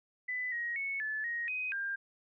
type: tone with pitch steps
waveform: sine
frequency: 1999 / 1890 / 2207 / 1734 / 1878 / 2510 / 1598 Hz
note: B6 / A#6 / C#7 / A6 / A#6 / D#7 / G6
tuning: +20 / +23 / -8 / -26 / +12 / +15 / +33 cents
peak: -33 dBFS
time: 0.28-1.96 s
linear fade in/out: 10 ms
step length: 240 ms
effects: none

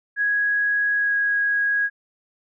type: tone with pitch glide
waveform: sine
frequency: 1661.2 to 1650.7 Hz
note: G#6 to G#6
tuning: 0 to -11 cents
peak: -18 dBFS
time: 0.16-1.9 s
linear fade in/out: 50 ms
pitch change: -11 cents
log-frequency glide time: 0.96-1.14 s
effects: none

